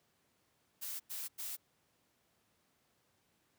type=noise bursts; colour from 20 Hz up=blue; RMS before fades=-42 dBFS; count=3; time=0.81-1.568 s; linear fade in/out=20 ms; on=190 ms; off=94 ms; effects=pink hiss -75 dBFS RMS until 3.58 s + high-pass 100 Hz 12 dB/octave